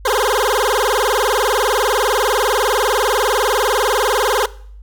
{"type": "tone with vibrato", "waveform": "20% pulse", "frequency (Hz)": 464.8, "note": "A#4", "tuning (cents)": -5, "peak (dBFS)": -9, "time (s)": [0.05, 4.46], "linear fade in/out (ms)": 5, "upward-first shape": "sine", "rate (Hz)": 20, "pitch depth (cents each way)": 260, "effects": ["noise-tail reverb RT60 0.6 s tail -20 dB re dry", "added 50 Hz sine -34 dBFS peak until 4.82 s"]}